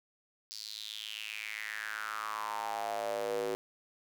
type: tone with high-pass filter sweep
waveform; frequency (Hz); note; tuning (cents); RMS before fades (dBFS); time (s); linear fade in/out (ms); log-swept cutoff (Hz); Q
square; 53.8; A1; -38; -38; 0.51-3.55; 0; 4900 to 410; 5.7
effects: none

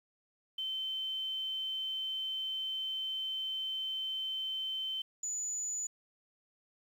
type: tone pair in turn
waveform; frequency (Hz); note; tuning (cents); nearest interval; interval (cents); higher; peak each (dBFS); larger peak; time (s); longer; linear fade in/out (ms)
sine; 3083 / 6945; G7 / A8; -29 / -24; octave + major second; 1405; second; -34 / -34; neither; 0.58-5.02 / 5.23-5.87; first; 5
effects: 10-bit

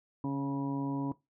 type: harmonic tone with a mistuned harmonic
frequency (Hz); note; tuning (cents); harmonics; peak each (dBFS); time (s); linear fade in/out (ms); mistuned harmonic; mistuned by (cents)
138.59; C#3; 0; 1 / 2 / 3 / 4 / 5 / 6 / 7; -36 / -32 / -47 / -48 / -50 / -51 / -42; 0.24-1.12; 2; 1; +28
effects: noise-tail reverb RT60 0.2 s tail -18 dB re dry

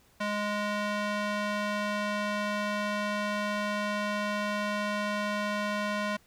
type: tone with band-pass filter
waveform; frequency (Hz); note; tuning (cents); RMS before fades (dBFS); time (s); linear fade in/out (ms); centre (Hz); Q
square; 207.7; G#3; 0; -31; 0.2-6.17; 10; 1500; 0.62
effects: pink hiss -63 dBFS RMS until 6.26 s

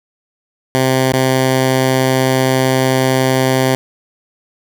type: tone with dropouts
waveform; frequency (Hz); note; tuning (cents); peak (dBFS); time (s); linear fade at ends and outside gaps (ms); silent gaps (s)
10% pulse; 130.81; C3; 0; -3; 0.75-3.75; 0; 1.122-1.135
effects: none

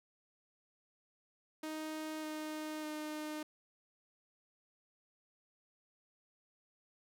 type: tone with pitch steps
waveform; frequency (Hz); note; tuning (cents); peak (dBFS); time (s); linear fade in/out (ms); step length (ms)
sawtooth; 311.7 / 308.5 / 305.3; D#4 / D#4 / D#4; +3 / -15 / -33; -36; 1.63-3.43; 5; 600
effects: none

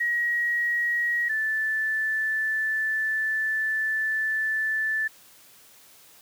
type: tone pair in turn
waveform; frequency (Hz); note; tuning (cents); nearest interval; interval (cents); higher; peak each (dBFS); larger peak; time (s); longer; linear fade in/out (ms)
sine; 1900 / 1754.5; A#6 / A6; +33 / -5; minor second; 138; first; -22 / -23; first; 0-1.29 / 1.29-5.08; second; 10
effects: white hiss -53 dBFS RMS until 6.21 s + high-pass 80 Hz 12 dB/octave

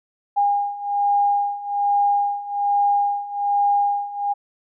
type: beating tone pair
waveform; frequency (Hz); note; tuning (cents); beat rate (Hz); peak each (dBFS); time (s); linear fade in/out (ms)
sine; 811 / 812.2; G#5 / G#5; -41 / -39; 1.2; -22 / -19; 0.36-4.34; 20
effects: none

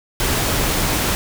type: noise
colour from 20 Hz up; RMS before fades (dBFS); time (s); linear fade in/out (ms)
pink; -19; 0.2-1.15; 0
effects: none

